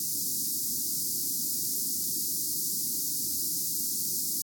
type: band-stop noise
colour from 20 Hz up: white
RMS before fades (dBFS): -30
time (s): 0-4.42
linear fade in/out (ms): 2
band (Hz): 340 to 4700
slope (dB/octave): 48
effects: high-pass 150 Hz 12 dB/octave + AAC 64 kbps